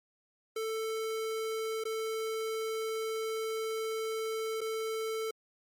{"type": "tone with dropouts", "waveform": "square", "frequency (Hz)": 442.7, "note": "A4", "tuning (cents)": 11, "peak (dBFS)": -33, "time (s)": [0.56, 5.31], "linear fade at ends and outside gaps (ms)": 5, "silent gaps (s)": [[1.839, 1.852], [4.608, 4.613]], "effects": ["MP3 64 kbps"]}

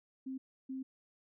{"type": "tone bursts at uneven times", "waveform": "sine", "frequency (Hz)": 263.5, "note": "C4", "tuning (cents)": 12, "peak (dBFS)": -38, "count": 2, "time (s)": [[0.26, 0.38], [0.69, 0.83]], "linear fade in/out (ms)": 10, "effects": []}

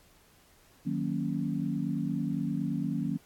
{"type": "chord", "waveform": "sine", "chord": "D# minor seventh", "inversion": "none", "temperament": "equal", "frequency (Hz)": [155.56, 185, 233.1, 277.2], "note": ["D#3", "F#3", "A#3", "C#4"], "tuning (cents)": [0, 0, 0, 0], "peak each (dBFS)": -34, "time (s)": [0.85, 3.18], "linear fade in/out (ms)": 20, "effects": ["pink hiss -61 dBFS RMS until 3.25 s", "AAC 64 kbps"]}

